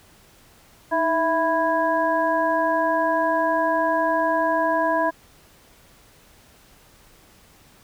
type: harmonic tone with a mistuned harmonic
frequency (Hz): 329.6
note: E4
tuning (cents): 0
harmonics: 1 / 2 / 3 / 5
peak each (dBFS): -27 / -22 / -22 / -27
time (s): 0.91-5.11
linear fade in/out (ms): 20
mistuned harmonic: 1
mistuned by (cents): -76
effects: pink hiss -53 dBFS RMS until 7.83 s